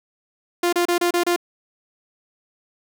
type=tone bursts; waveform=sawtooth; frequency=349.2 Hz; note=F4; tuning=in tune; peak=-13 dBFS; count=6; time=0.63-1.362 s; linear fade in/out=5 ms; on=97 ms; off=30 ms; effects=none